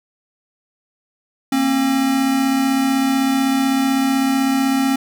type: tone pair together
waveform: square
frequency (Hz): 233.1 / 269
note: A#3 / C4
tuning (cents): 0 / +48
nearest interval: major second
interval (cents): 248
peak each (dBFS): -24 / -16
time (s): 1.52-4.96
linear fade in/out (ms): 5
effects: none